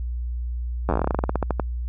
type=slowing click train; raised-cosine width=1 ms; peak=-8 dBFS; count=20; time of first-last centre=0.89-1.597 s; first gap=10 ms; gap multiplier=1.13; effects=added 60 Hz sine -25 dBFS peak until 1.88 s